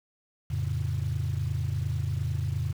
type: chord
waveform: sine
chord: F augmented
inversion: none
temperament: equal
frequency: 87.31 / 110 / 138.59 Hz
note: F2 / A2 / C#3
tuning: 0 / 0 / 0 cents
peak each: -30 dBFS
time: 0.5-2.73 s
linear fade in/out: 10 ms
effects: tanh soft clip ceiling -20 dBFS + 8-bit